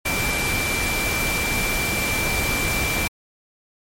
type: tone in noise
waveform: sine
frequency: 2349 Hz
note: D7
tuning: in tune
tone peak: -24 dBFS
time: 0.05-3.08 s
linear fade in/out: 10 ms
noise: pink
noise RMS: -24 dBFS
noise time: 0.05-3.08 s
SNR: -3 dB
effects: MP3 64 kbps